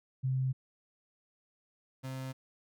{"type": "tone pair in turn", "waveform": ["sine", "35% pulse"], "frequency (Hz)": [130.81, 131.57], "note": ["C3", "C3"], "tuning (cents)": [0, 10], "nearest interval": "unison", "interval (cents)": 10, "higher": "second", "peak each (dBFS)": [-28, -36], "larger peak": "first", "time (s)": [[0.23, 0.53], [2.03, 2.33]], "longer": "neither", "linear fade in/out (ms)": 20, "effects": []}